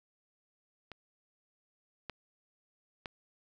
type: clicks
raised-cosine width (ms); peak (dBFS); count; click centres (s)
0.3; -29 / -23 / -23; 3; 0.917 / 2.097 / 3.058
effects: none